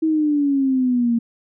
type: exponential sweep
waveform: sine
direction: down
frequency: 321.9 to 230 Hz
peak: -15 dBFS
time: 0.02-1.19 s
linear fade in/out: 10 ms
effects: none